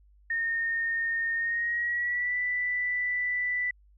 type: tone with pitch glide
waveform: sine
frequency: 1836 to 1979.2 Hz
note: A#6 to B6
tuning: -27 to +3 cents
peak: -26 dBFS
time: 0.3-3.71 s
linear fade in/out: 5 ms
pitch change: +130 cents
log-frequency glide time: 1.36-2.37 s
effects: added 50 Hz sine -56 dBFS peak until 3.97 s